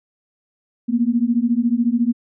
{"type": "beating tone pair", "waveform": "sine", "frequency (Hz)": [230, 244], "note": ["A#3", "B3"], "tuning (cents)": [-23, -21], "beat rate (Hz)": 14, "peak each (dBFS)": -18, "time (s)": [0.88, 2.13], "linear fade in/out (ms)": 20, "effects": []}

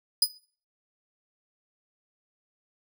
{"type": "tone with exponential decay", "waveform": "sawtooth", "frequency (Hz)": 4978, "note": "D#8", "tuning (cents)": 0, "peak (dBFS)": -12, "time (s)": [0.22, 0.32], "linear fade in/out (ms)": 5, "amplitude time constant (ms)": 20, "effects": ["noise-tail reverb RT60 0.4 s tail -17 dB re dry"]}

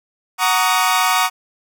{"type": "chord", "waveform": "sawtooth", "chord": "D# minor seventh", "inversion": "first", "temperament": "equal with one note detuned", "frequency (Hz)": [740, 932.3, 1126.8, 1244.5], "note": ["F#5", "A#5", "C#6", "D#6"], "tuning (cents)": [0, 0, 28, 0], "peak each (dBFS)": -16, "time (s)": [0.38, 1.3], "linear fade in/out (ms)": 50, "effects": []}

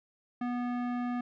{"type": "tone with low-pass filter", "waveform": "square", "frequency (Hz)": 244.4, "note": "B3", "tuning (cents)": -18, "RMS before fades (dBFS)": -33, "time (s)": [0.41, 1.21], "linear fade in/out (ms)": 5, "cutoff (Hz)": 1600, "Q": 1, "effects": []}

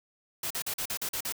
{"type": "noise bursts", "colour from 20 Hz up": "white", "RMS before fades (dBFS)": -33, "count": 8, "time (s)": [0.43, 1.324], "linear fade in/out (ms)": 5, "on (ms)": 75, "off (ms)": 42, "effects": []}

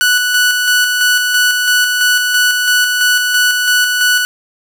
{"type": "tone with tremolo", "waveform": "sawtooth", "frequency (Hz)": 1480, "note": "F#6", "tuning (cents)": 0, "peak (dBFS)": -5, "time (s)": [0.01, 4.25], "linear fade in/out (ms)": 0, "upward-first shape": "square", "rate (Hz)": 3, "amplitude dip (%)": 35, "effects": []}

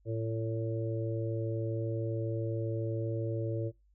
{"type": "harmonic tone", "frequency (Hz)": 112.6, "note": "A2", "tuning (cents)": 40, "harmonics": [1, 3, 4, 5], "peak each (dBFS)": [-33, -38, -39, -40], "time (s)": [0.05, 3.72], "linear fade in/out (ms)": 50, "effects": ["noise-tail reverb RT60 0.2 s tail -22 dB re dry", "added 50 Hz sine -63 dBFS peak until 3.94 s"]}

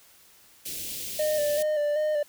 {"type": "band-stop noise", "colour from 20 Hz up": "white", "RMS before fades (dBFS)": -35, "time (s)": [0.65, 1.63], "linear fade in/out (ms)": 10, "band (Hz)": [500, 2500], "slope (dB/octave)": 24}
{"type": "tone with vibrato", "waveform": "triangle", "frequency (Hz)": 600, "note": "D5", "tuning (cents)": 37, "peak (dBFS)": -21, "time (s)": [1.19, 2.23], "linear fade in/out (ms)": 5, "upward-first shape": "square", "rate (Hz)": 2.6, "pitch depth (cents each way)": 32}
{"effects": ["white hiss -56 dBFS RMS until 2.28 s"]}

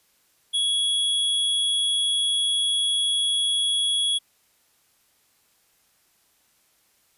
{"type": "tone", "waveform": "square", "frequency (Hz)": 3347, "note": "G#7", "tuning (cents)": 13, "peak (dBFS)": -21, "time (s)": [0.53, 4.19], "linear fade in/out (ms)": 20, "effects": ["white hiss -64 dBFS RMS until 7.17 s", "resampled to 32000 Hz"]}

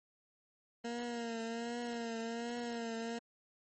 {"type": "tone with vibrato", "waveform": "20% pulse", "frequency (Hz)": 233.4, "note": "A#3", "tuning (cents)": 2, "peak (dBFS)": -33, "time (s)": [0.84, 3.19], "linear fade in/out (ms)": 10, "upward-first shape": "triangle", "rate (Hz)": 1.3, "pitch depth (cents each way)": 55, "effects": ["MP3 32 kbps"]}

